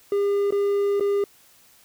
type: tone with dropouts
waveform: triangle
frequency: 403.1 Hz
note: G4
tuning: 48 cents sharp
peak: -17 dBFS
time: 0.12-1.24 s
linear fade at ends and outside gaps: 2 ms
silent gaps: 0.507-0.523 / 0.998-1.007 s
effects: white hiss -55 dBFS RMS until 1.84 s

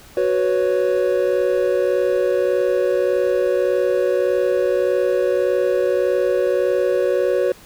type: chord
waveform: triangle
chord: F# suspended fourth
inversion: none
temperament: just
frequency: 370 / 493.3 / 555 Hz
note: F#4 / B4 / C#5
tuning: 0 / -2 / +2 cents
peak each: -18 dBFS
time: 0.17-7.52 s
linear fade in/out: 2 ms
effects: pink hiss -45 dBFS RMS until 7.65 s

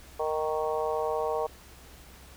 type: harmonic tone with a mistuned harmonic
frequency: 155.2 Hz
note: D#3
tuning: 4 cents flat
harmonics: 3 / 4 / 5 / 6 / 7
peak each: -30 / -32 / -34 / -36 / -37 dBFS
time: 0.19-1.47 s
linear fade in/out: 10 ms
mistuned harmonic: 7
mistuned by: +26 cents
effects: added 65 Hz sine -53 dBFS peak until 2.36 s + pink hiss -52 dBFS RMS until 2.36 s

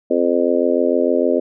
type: harmonic tone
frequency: 86.6 Hz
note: F2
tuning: 14 cents flat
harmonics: 3 / 4 / 5 / 6 / 7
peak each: -20 / -20 / -20 / -20 / -20 dBFS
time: 0.1-1.4 s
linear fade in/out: 10 ms
effects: none

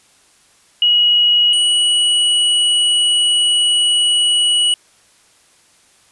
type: tone pair in turn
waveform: sine / square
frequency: 2906 / 2930 Hz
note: F#7 / F#7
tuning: -32 / -18 cents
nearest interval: unison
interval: 14 cents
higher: second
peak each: -9 / -12 dBFS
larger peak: first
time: 0.82-1.53 / 1.53-4.74 s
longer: second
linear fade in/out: 2 ms
effects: white hiss -52 dBFS RMS until 6.11 s + resampled to 24000 Hz

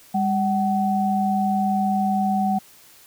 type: tone pair together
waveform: sine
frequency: 200.7 / 754 Hz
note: G3 / F#5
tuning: +41 / +32 cents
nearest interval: octave + major seventh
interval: 2291 cents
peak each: -21 / -21 dBFS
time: 0.14-2.59 s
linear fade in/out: 10 ms
effects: white hiss -50 dBFS RMS until 3.06 s

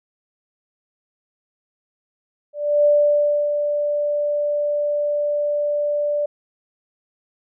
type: tone with ADSR envelope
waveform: sine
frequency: 587.3 Hz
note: D5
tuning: in tune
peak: -11 dBFS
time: 2.53-6.26 s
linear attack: 320 ms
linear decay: 640 ms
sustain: -7 dB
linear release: 7 ms
effects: none

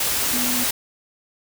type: tone in noise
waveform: sine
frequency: 246.9 Hz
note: B3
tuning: in tune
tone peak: -26 dBFS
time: 0.33-0.64 s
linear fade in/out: 5 ms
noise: white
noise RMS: -22 dBFS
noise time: 0-0.71 s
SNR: -7 dB
effects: none

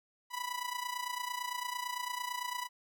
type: tone with amplitude modulation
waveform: sawtooth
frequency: 987 Hz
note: B5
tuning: 1 cent flat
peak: -29 dBFS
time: 0.3-2.69 s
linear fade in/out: 50 ms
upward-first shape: sine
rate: 28.9 Hz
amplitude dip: 75%
effects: none

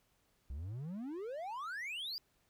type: exponential sweep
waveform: triangle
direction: up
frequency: 61.74 to 4978 Hz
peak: -38 dBFS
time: 0.5-2.18 s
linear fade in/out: 0 ms
effects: pink hiss -75 dBFS RMS until 2.49 s

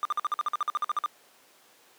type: tone bursts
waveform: triangle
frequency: 1200 Hz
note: D6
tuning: 37 cents sharp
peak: -22 dBFS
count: 15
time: 0.03-1.06 s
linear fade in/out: 0 ms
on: 22 ms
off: 50 ms
effects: pink hiss -58 dBFS RMS until 1.98 s + high-pass 400 Hz 12 dB/octave

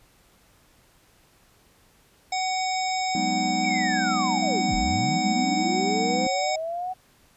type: harmonic tone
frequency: 749 Hz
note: F#5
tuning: 21 cents sharp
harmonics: 1 / 3 / 5 / 7 / 9 / 10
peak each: -25 / -32 / -37 / -33 / -44 / -37 dBFS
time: 2.32-6.56 s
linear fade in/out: 5 ms
type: chord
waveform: triangle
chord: G# minor seventh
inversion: third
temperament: equal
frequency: 185 / 207.7 / 246.9 / 311.1 Hz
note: F#3 / G#3 / B3 / D#4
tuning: 0 / 0 / 0 / 0 cents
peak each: -29 dBFS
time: 3.15-6.27 s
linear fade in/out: 2 ms
type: linear two-way sweep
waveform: sine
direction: down then up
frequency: 2349 to 32.7 to 753 Hz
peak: -27 dBFS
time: 3.63-6.94 s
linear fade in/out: 20 ms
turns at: 4.75 s
effects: pink hiss -59 dBFS RMS until 7.36 s + resampled to 32000 Hz

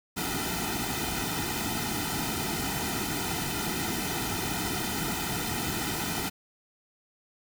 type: noise with comb filter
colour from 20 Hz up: pink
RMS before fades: -31 dBFS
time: 0.16-6.3 s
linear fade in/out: 20 ms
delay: 1.8 ms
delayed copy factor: -0.95
effects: none

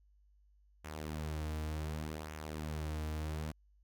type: tone with flanger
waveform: sawtooth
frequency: 77.2 Hz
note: D#2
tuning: 13 cents flat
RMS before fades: -40 dBFS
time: 0.84-3.52 s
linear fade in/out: 10 ms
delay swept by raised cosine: 0.22 to 5.52 ms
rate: 0.67 Hz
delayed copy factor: -0.55
effects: added 50 Hz sine -64 dBFS peak until 3.83 s

